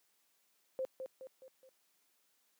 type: tone with echo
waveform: sine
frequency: 523.3 Hz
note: C5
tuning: in tune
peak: -34 dBFS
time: 0.79-0.85 s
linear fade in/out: 0 ms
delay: 210 ms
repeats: 4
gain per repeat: -6 dB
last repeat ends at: 1.69 s
effects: white hiss -75 dBFS RMS until 2.59 s + high-pass 200 Hz 12 dB/octave